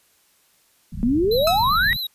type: low-pass noise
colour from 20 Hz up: pink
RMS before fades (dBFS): -30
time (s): 0.92-1.97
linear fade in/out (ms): 5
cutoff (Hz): 230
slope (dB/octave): 96
type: exponential sweep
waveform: sine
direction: up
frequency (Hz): 222.6 to 1975.5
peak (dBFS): -16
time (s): 1.03-1.93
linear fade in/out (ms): 0
type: tone with vibrato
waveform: square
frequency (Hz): 3951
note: B7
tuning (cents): 0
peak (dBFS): -25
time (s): 1.31-2.07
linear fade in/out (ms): 5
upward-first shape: sine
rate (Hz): 7.7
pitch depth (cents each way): 61
type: tone with exponential decay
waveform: sawtooth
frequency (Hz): 1292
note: E6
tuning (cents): -35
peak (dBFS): -15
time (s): 1.47-1.7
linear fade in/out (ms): 2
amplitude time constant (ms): 50
effects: white hiss -60 dBFS RMS until 2.14 s + resampled to 32000 Hz